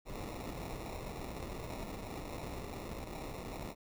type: noise with sample-and-hold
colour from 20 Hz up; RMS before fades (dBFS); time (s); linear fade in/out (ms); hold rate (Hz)
pink; -43; 0.05-3.75; 50; 1575
effects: none